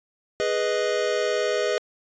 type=chord; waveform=square; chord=G# minor; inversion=none; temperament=equal; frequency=415.3 / 493.9 / 622.3 Hz; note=G#4 / B4 / D#5; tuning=0 / 0 / 0 cents; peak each=-27 dBFS; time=0.4-1.78 s; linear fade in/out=0 ms; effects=resampled to 16000 Hz